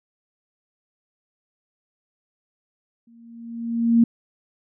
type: tone with exponential growth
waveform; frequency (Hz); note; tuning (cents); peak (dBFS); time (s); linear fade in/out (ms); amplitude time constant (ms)
sine; 232.2; A#3; -7; -10; 3.07-4.04; 5; 210
effects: none